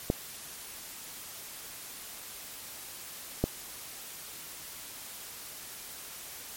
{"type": "clicks", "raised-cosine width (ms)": 2, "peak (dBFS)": -11, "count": 2, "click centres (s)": [0.101, 3.44], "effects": ["white hiss -44 dBFS RMS until 6.56 s", "MP3 64 kbps"]}